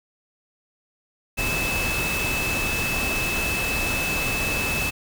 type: tone in noise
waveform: sine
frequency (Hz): 2610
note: E7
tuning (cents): -18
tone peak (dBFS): -25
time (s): 1.37-4.91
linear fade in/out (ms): 20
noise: pink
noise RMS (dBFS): -27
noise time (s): 1.37-4.91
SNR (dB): -1
effects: none